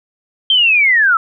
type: linear sweep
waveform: sine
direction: down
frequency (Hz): 3185 to 1290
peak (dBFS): -8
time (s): 0.5-1.17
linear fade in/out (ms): 2
effects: none